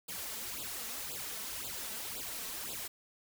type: noise with flanger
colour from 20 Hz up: white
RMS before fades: -41 dBFS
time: 0.08-2.88 s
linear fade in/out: 10 ms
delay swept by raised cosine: 0.25 to 4.65 ms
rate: 1.9 Hz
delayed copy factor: +1
effects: none